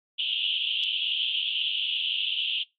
pink band-pass noise, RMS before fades -28 dBFS, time 0.18-2.64 s, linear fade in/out 20 ms, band 2800 to 3400 Hz, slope 96 dB/octave, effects noise-tail reverb RT60 0.2 s tail -21 dB re dry + AAC 48 kbps

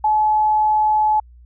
sine tone, 856 Hz, A5, 48 cents flat, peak -13 dBFS, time 0.04-1.2 s, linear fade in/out 5 ms, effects added 60 Hz sine -42 dBFS peak until 1.45 s

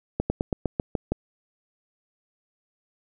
slowing click train, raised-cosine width 2 ms, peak -10 dBFS, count 8, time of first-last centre 0.2-1.12 s, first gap 100 ms, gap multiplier 1.09, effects none

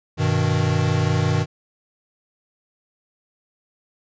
square chord, G augmented, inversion none, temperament equal, 98 / 123.47 / 155.56 Hz, G2 / B2 / D#3, 0 / 0 / 0 cents, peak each -23 / -23 / -22 dBFS, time 0.17-1.46 s, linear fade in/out 50 ms, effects resampled to 16000 Hz

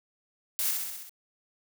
blue noise with echo, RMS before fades -29 dBFS, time 0.59-0.71 s, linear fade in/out 0 ms, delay 64 ms, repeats 6, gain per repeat -3 dB, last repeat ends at 1.094 s, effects none

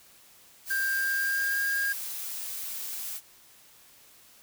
blue noise, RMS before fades -36 dBFS, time 0.65-3.21 s, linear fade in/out 50 ms
triangle tone with pitch glide, 1589 to 1620.5 Hz, G6 to G#6, +23 to -43 cents, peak -24 dBFS, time 0.7-1.93 s, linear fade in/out 10 ms, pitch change +34 cents, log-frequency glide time 0.88-1.68 s
effects white hiss -56 dBFS RMS until 4.42 s

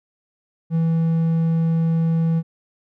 triangle tone, 164 Hz, E3, 9 cents flat, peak -14 dBFS, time 0.7-2.43 s, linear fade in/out 50 ms, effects none

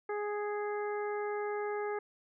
harmonic tone, 415.3 Hz, G#4, in tune, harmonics 1 / 2 / 3 / 4 / 5, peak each -34 / -40 / -44 / -46 / -48 dBFS, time 0.09-1.99 s, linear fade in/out 5 ms, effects none

